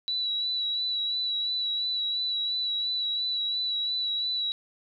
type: tone with vibrato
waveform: sine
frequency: 3931 Hz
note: B7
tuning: 9 cents flat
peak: -26 dBFS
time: 0.08-4.52 s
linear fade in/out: 0 ms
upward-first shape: sine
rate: 2.9 Hz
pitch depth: 26 cents each way
effects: none